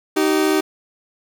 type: tone pair together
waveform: 40% pulse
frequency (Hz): 311.1 / 386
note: D#4 / G4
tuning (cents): 0 / -27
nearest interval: major third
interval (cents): 373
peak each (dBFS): -17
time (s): 0.16-0.61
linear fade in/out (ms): 10
effects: none